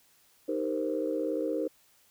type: chord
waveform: sine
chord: C minor seventh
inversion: first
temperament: equal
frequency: 311.1 / 392 / 466.2 / 523.3 Hz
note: Eb4 / G4 / Bb4 / C5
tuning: 0 / 0 / 0 / 0 cents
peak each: -32 / -36 / -33 / -33 dBFS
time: 0.48-1.68 s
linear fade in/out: 10 ms
effects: tanh soft clip ceiling -18 dBFS + white hiss -64 dBFS RMS until 2.1 s